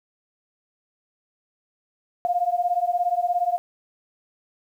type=beating tone pair; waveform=sine; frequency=698.5 / 715.5 Hz; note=F5 / F5; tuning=0 / +42 cents; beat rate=17 Hz; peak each=-23 dBFS; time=2.25-3.58 s; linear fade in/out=0 ms; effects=9-bit